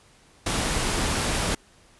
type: noise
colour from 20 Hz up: pink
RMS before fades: -25 dBFS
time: 0.46-1.55 s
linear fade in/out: 5 ms
effects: pink hiss -56 dBFS RMS until 1.99 s + resampled to 24000 Hz